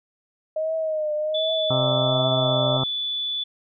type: tone with vibrato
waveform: sine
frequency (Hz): 623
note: D#5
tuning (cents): +2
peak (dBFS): -22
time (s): 0.56-2.77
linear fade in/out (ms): 5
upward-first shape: triangle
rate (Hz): 1.3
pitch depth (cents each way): 64
type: tone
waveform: sine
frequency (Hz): 3467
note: A7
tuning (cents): -26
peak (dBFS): -24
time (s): 1.34-3.44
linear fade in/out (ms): 10
type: harmonic tone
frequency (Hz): 131.4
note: C3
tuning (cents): +8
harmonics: 1 / 2 / 3 / 4 / 5 / 6 / 7 / 8 / 9 / 10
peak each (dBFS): -24 / -30 / -35 / -35 / -32 / -34 / -35 / -39 / -35 / -34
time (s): 1.7-2.84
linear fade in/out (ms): 5
effects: none